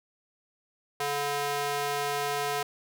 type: tone with high-pass filter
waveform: square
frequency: 143.8 Hz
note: D3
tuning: 36 cents flat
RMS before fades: -30 dBFS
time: 1-2.63 s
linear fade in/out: 5 ms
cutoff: 590 Hz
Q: 1.1
effects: none